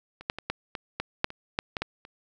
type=clicks; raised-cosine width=0.3 ms; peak=-27 / -10 / -19 / -12 / -17 / -13 / -6 / -24 / -9 / -14 / -13 / -29 dBFS; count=12; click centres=0.21 / 0.299 / 0.386 / 0.5 / 0.752 / 1 / 1.244 / 1.304 / 1.589 / 1.768 / 1.82 / 2.051 s; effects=none